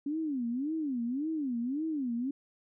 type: tone with vibrato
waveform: sine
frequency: 273.9 Hz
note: C#4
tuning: 21 cents flat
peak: -30 dBFS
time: 0.06-2.31 s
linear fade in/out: 5 ms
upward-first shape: sine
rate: 1.8 Hz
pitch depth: 280 cents each way
effects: none